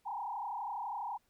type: tone with frequency modulation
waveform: sine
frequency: 884 Hz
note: A5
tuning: 8 cents sharp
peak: -36 dBFS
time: 0.05-1.18 s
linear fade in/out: 20 ms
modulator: 32.1 Hz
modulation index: 3
effects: pink hiss -75 dBFS RMS until 1.29 s